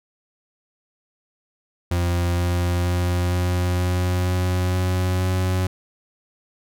40% pulse tone with pitch steps, 87.3 / 88.01 / 88.72 / 89.44 / 90.17 / 90.9 / 91.64 / 92.38 Hz, F2 / F2 / F2 / F2 / F#2 / F#2 / F#2 / F#2, 0 / +14 / +28 / +42 / -44 / -30 / -16 / -2 cents, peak -18 dBFS, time 1.91-5.67 s, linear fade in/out 5 ms, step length 470 ms, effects none

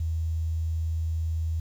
sine tone with quantisation, 81 Hz, E2, 30 cents flat, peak -25 dBFS, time 0-1.6 s, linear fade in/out 5 ms, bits 9, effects none

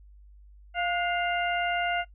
harmonic tone with a mistuned harmonic, 698.5 Hz, F5, in tune, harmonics 1 / 2 / 3 / 4, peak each -28 / -31 / -33 / -34 dBFS, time 0.74-2.05 s, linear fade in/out 50 ms, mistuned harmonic 2, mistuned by +60 cents, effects noise-tail reverb RT60 0.1 s tail -19 dB re dry + added 50 Hz sine -49 dBFS peak until 2.14 s

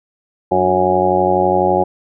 harmonic tone with a mistuned harmonic, 92 Hz, F#2, 9 cents flat, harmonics 1 / 2 / 3 / 4 / 5 / 6 / 7 / 8 / 9, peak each -28 / -23 / -27 / -17 / -28 / -18 / -22 / -19 / -17 dBFS, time 0.51-1.84 s, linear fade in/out 10 ms, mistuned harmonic 3, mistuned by +83 cents, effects none

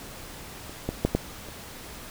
clicks, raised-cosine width 2 ms, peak -26 / -13 / -7 / -8 / -27 dBFS, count 5, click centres 0.695 / 0.89 / 1.05 / 1.15 / 1.487 s, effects pink hiss -42 dBFS RMS until 2.1 s

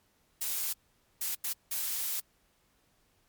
blue noise bursts at uneven times, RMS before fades -33 dBFS, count 4, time 0.41-0.73 / 1.21-1.35 / 1.44-1.53 / 1.71-2.2 s, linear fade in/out 5 ms, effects pink hiss -70 dBFS RMS until 3.28 s + MP3 96 kbps

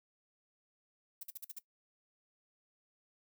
violet noise bursts, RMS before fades -44 dBFS, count 6, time 1.21-1.588 s, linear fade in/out 5 ms, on 23 ms, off 48 ms, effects noise-tail reverb RT60 0.1 s tail -17 dB re dry

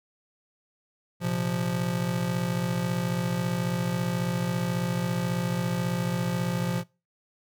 square chord, Bb suspended second, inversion none, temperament just, 116.54 / 131.11 / 174.81 Hz, Bb2 / C3 / F3, 0 / +4 / +2 cents, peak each -34 / -33 / -28 dBFS, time 1.2-6.84 s, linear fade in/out 50 ms, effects noise-tail reverb RT60 0.3 s tail -23 dB re dry

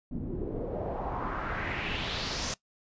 pink noise with low-pass filter sweep, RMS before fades -34 dBFS, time 0.11-2.54 s, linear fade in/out 2 ms, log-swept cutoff 240 to 6500 Hz, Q 2.9, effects noise-tail reverb RT60 0.1 s tail -20 dB re dry + resampled to 16000 Hz

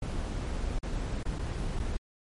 brown noise with dropouts, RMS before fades -32 dBFS, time 0.02-1.97 s, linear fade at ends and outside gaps 5 ms, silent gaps 0.788-0.829 / 1.231-1.253 / 1.386-1.391 / 1.791-1.797 s, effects MP3 48 kbps

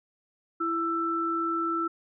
sine tone pair together, 332.2 / 1328.8 Hz, E4 / E6, +13 / +13 cents, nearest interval 2 octaves, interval 2400 cents, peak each -30 / -27 dBFS, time 0.6-1.88 s, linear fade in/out 10 ms, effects none

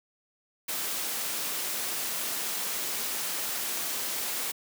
white noise, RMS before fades -32 dBFS, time 0.68-4.52 s, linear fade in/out 10 ms, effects high-pass 200 Hz 12 dB/octave

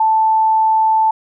sine tone, 880 Hz, A5, in tune, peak -10 dBFS, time 0-1.11 s, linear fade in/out 5 ms, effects none

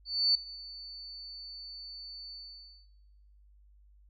sine tone with ADSR envelope, 4500 Hz, C#8, 25 cents sharp, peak -21 dBFS, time 0.05-2.88 s, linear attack 300 ms, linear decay 4 ms, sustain -21 dB, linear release 560 ms, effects noise-tail reverb RT60 1.0 s tail -23 dB re dry + added 50 Hz sine -57 dBFS peak until 4.09 s

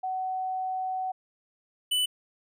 sine / square tone pair in turn, 750 / 2986 Hz, F#5 / F#7, +23 / +15 cents, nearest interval 2 octaves, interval 2392 cents, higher second, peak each -28 / -24 dBFS, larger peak second, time 0.03-1.12 / 1.91-2.06 s, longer first, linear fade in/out 10 ms, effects none

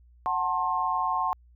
sine chord, F# diminished, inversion none, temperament just, 740 / 888 / 1065.6 Hz, F#5 / A5 / C6, 0 / +16 / +31 cents, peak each -30 / -29 / -27 dBFS, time 0.26-1.33 s, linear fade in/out 0 ms, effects added 60 Hz sine -53 dBFS peak until 1.55 s

